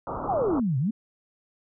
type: low-pass noise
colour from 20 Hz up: white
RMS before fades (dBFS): -32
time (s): 0.07-0.6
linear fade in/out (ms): 2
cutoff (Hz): 1300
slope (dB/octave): 96
type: exponential two-way sweep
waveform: sine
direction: down then up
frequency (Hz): 864 to 123.1 to 240.4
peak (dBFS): -22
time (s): 0.28-0.91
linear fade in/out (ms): 10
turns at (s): 0.78
effects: none